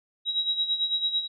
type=tone with tremolo; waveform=sine; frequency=3845 Hz; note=B7; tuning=47 cents flat; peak=-21 dBFS; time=0.25-1.28 s; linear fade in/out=50 ms; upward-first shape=sine; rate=9 Hz; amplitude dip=70%; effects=none